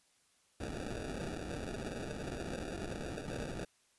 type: noise with sample-and-hold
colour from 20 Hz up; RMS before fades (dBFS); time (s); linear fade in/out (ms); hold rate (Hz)
white; -41; 0.6-3.65; 5; 1050
effects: white hiss -71 dBFS RMS until 3.98 s + resampled to 24000 Hz